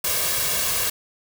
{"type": "noise with comb filter", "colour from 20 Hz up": "white", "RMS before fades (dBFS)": -23, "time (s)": [0.04, 0.9], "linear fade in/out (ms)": 5, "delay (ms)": 1.8, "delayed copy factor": 0.65, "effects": []}